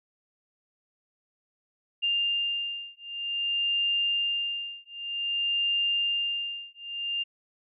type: beating tone pair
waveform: sine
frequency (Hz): 2800 / 2800.53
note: F7 / F7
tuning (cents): +4 / +4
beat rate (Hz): 0.53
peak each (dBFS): -29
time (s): 2.02-7.24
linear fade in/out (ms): 20
effects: none